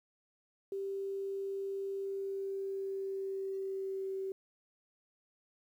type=tone with pitch glide; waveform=sine; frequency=392 to 384.8 Hz; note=G4 to G4; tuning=0 to -32 cents; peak=-35 dBFS; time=0.72-4.32 s; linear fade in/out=2 ms; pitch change=-32 cents; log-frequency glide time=2.04-4.16 s; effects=11-bit